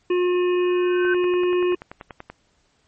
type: harmonic tone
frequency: 358.3 Hz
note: F4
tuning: 44 cents sharp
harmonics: 1 / 3 / 5 / 7 / 8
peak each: -17 / -31 / -38 / -34 / -39 dBFS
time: 0.1-1.75 s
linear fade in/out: 5 ms
type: tone with exponential growth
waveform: sine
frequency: 1533 Hz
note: G6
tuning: 39 cents flat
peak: -19 dBFS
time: 0.58-1.14 s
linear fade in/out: 5 ms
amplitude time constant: 120 ms
type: click train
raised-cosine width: 0.5 ms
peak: -20 dBFS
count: 14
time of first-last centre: 1.05-2.3 s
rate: 10.4 Hz
effects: pink hiss -64 dBFS RMS until 2.87 s + MP3 32 kbps